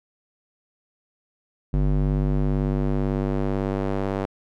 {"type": "tone with band-pass filter sweep", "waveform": "square", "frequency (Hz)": 49, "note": "G1", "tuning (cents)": 0, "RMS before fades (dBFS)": -23, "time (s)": [1.73, 4.26], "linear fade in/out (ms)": 10, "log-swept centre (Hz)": [140, 530], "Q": 0.8, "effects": []}